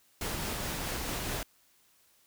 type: noise with tremolo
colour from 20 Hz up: pink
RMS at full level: -34 dBFS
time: 0.21-1.43 s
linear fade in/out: 2 ms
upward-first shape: triangle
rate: 4.7 Hz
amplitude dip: 25%
effects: white hiss -66 dBFS RMS until 2.26 s